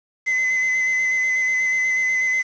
triangle tone with vibrato, 2039 Hz, C7, 45 cents flat, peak -16 dBFS, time 0.26-2.43 s, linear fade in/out 20 ms, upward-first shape square, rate 8.2 Hz, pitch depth 14 cents each way, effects resampled to 16000 Hz + 7-bit

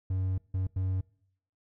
triangle tone bursts at uneven times, 93.8 Hz, F#2, 24 cents sharp, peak -25 dBFS, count 3, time 0.1-0.38 / 0.54-0.67 / 0.76-1.01 s, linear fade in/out 5 ms, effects noise-tail reverb RT60 0.7 s tail -24 dB re dry

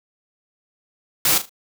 white noise with echo, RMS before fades -17 dBFS, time 1.25-1.38 s, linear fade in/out 2 ms, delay 38 ms, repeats 3, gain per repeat -11 dB, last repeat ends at 1.494 s, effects none

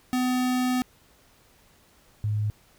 square / sine tone pair in turn, 252.1 / 105.63 Hz, B3 / G#2, +36 / +30 cents, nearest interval octave + minor third, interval 1506 cents, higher first, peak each -23 dBFS, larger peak neither, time 0.13-0.82 / 2.24-2.5 s, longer first, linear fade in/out 0 ms, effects pink hiss -59 dBFS RMS until 2.78 s

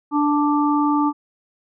harmonic tone, 293.7 Hz, D4, in tune, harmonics 1 / 3 / 4, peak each -17 / -22 / -23 dBFS, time 0.11-1.13 s, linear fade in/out 50 ms, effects none

